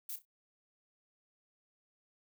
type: noise with echo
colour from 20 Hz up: violet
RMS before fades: -41 dBFS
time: 0.09-0.16 s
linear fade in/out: 5 ms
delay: 31 ms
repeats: 3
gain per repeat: -12 dB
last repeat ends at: 0.253 s
effects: none

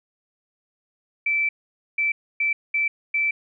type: tone bursts at uneven times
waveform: sine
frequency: 2325 Hz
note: D7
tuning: 18 cents flat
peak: -19 dBFS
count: 5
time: 1.26-1.49 / 1.98-2.12 / 2.4-2.53 / 2.74-2.88 / 3.14-3.31 s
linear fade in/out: 5 ms
effects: none

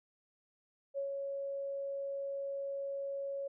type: tone with ADSR envelope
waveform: sine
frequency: 554.4 Hz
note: C#5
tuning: in tune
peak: -33 dBFS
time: 0.94-3.48 s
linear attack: 38 ms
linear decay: 110 ms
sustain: -3 dB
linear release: 9 ms
effects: none

